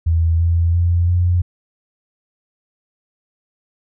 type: tone with pitch steps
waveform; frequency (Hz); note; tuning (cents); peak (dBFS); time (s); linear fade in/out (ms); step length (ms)
sine; 82.41 / 84.38 / 86.41 / 88.48; E2 / E2 / F2 / F2; 0 / +41 / -18 / +23; -12; 0.06-1.42; 10; 340
effects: none